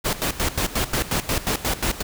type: noise with tremolo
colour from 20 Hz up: pink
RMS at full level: -22 dBFS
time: 0.04-2.03 s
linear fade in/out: 20 ms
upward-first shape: square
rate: 5.6 Hz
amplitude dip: 80%
effects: none